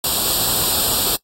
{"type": "noise with comb filter", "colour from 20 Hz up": "white", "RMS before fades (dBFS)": -18, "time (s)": [0.04, 1.16], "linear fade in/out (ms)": 2, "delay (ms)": 0.24, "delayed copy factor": 0.85, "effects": ["noise-tail reverb RT60 0.1 s tail -21 dB re dry", "AAC 48 kbps"]}